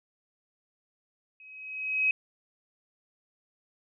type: tone with level ramp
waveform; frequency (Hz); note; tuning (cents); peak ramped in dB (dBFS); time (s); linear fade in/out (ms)
sine; 2542; D#7; +36; -49 to -20; 1.4-2.11; 2
effects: none